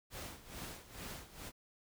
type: noise with tremolo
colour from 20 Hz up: pink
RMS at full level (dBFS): -45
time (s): 0.1-1.52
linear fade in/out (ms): 50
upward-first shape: sine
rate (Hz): 2.3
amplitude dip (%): 80
effects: none